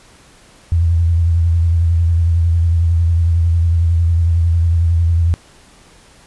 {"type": "tone with vibrato", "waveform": "sine", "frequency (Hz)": 84, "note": "E2", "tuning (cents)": 33, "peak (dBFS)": -10, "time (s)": [0.72, 5.34], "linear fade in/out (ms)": 0, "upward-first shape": "triangle", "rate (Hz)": 11, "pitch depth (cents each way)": 56, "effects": ["pink hiss -46 dBFS RMS until 6.26 s", "resampled to 24000 Hz"]}